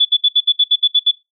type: tone bursts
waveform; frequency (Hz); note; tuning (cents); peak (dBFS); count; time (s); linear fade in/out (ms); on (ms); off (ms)
sine; 3452; A7; -34; -8; 10; 0-1.114; 10; 52; 66
effects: noise-tail reverb RT60 0.2 s tail -18 dB re dry